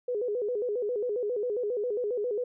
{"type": "tone with vibrato", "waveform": "sine", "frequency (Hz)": 452.4, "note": "A4", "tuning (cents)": 48, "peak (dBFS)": -27, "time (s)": [0.08, 2.44], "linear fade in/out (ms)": 5, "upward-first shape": "square", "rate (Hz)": 7.4, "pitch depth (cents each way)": 150, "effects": []}